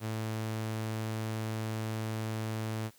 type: tone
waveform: sawtooth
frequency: 110 Hz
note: A2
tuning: in tune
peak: -29 dBFS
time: 0-2.91 s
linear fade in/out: 50 ms
effects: white hiss -62 dBFS RMS until 2.98 s

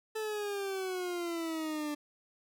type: exponential sweep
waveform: 40% pulse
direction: down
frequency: 440 to 293.7 Hz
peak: -33 dBFS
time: 0.15-1.95 s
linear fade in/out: 10 ms
effects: none

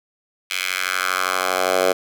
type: tone with high-pass filter sweep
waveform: 10% pulse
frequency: 92.5 Hz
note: F#2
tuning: in tune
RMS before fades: -21 dBFS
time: 0.5-1.93 s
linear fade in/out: 10 ms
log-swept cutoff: 2500 to 530 Hz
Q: 2
effects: none

